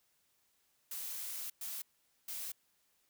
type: noise bursts at uneven times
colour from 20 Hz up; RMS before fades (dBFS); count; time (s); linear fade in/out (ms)
blue; -42; 3; 0.91-1.5 / 1.61-1.82 / 2.28-2.52; 5
effects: white hiss -75 dBFS RMS until 3.09 s

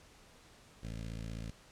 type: tone with notch filter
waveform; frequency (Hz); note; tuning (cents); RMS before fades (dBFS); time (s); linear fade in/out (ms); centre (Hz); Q
15% pulse; 55.7; A1; +22; -42; 0.83-1.51; 5; 960; 0.57
effects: pink hiss -60 dBFS RMS until 1.71 s + low-pass 9000 Hz 12 dB/octave

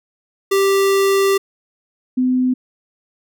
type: tone pair in turn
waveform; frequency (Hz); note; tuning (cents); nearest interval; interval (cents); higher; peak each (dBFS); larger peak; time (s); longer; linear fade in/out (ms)
square / sine; 392 / 254.1; G4 / B3; 0 / +49; minor sixth; 751; first; -13; neither; 0.51-1.38 / 2.17-2.54; first; 10
effects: none

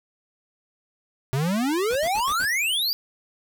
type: exponential sweep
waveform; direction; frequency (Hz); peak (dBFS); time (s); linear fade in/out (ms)
square; up; 126.7 to 4883; -22; 1.33-2.93; 0
type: noise bursts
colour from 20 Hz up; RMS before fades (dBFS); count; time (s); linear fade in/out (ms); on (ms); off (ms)
pink; -38; 5; 1.9-2.453; 5; 57; 67
effects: none

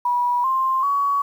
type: tone with pitch steps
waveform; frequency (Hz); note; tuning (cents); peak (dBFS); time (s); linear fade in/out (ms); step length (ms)
sine; 972 / 1053 / 1125; B5 / C6 / C#6; -28 / +11 / +25; -17; 0.05-1.22; 5; 390
effects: 8-bit

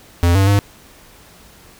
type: tone with pitch steps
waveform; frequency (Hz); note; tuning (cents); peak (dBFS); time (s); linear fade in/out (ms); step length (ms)
square; 86.4 / 97.3 / 100.8; F2 / G2 / G2; -18 / -12 / +49; -11; 0.23-0.59; 0; 120
effects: pink hiss -45 dBFS RMS until 1.79 s

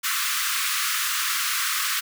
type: high-pass noise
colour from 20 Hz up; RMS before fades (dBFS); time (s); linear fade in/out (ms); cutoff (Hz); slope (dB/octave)
pink; -25; 0.03-2.01; 20; 1100; 96
effects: none

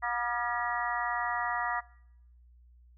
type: harmonic tone with a mistuned harmonic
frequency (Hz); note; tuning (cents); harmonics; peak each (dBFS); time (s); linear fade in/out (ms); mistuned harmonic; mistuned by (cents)
240.3; B3; -47; 3 / 4 / 5 / 6 / 7 / 8; -35 / -35 / -35 / -40 / -40 / -35; 0.02-1.81; 20; 6; -62
effects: noise-tail reverb RT60 0.8 s tail -23 dB re dry + added 60 Hz sine -55 dBFS peak until 2.97 s

